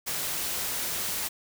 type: noise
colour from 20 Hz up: white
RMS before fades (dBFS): -31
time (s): 0.06-1.29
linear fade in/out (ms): 20
effects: none